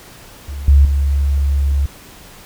sine tone with level steps, 70 Hz, C#2, 18 cents sharp, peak -23 / -5 / -12 dBFS, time 0.48-1.86 s, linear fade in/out 5 ms, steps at 0.68 / 0.85 s, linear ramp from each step 2 ms, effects pink hiss -40 dBFS RMS until 2.45 s

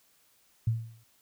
sine tone with exponential decay, 113.5 Hz, A#2, 46 cents flat, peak -21 dBFS, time 0.67-1.04 s, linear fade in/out 5 ms, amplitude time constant 80 ms, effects white hiss -66 dBFS RMS until 1.21 s

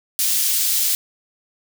white high-pass noise, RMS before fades -19 dBFS, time 0.19-0.95 s, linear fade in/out 0 ms, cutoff 3600 Hz, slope 12 dB/octave, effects none

